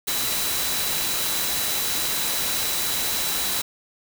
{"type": "tone in noise", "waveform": "sine", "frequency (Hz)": 3951, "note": "B7", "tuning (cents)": 0, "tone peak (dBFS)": -31, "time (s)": [0.07, 3.62], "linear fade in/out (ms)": 10, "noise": "white", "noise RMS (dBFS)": -25, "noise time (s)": [0.07, 3.62], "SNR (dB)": -9, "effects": []}